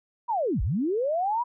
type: linear two-way sweep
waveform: sine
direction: down then up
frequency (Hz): 991 to 39.53 to 991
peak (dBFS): -23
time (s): 0.28-1.44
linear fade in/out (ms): 20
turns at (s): 0.62
effects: none